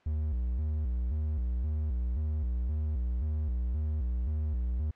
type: tone with vibrato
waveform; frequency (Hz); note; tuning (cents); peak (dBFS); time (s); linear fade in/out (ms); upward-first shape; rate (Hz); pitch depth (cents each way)
triangle; 68.2; C#2; -28; -26; 0.06-4.91; 5; square; 1.9; 200
effects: white hiss -63 dBFS RMS until 4.95 s + low-pass 2000 Hz 12 dB/octave